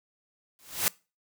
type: noise with exponential growth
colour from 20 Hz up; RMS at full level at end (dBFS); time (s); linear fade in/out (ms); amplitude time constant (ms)
white; -22; 0.59-0.88; 0; 63
effects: noise-tail reverb RT60 0.3 s tail -23 dB re dry